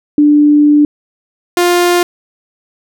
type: tone pair in turn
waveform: sine / sawtooth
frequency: 295.2 / 351.8 Hz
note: D4 / F4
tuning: +9 / +13 cents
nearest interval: minor third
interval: 304 cents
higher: second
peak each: -4 dBFS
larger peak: neither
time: 0.18-0.85 / 1.57-2.03 s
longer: first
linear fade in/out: 2 ms
effects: none